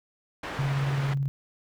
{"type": "low-pass noise", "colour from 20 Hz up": "white", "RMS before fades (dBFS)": -36, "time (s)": [0.43, 1.14], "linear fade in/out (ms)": 5, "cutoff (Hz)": 1700, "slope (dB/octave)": 12}
{"type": "tone with tremolo", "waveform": "sine", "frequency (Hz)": 138.3, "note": "C#3", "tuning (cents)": -4, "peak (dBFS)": -23, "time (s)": [0.59, 1.28], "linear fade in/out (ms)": 0, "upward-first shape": "square", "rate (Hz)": 18, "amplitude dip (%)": 25}
{"effects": []}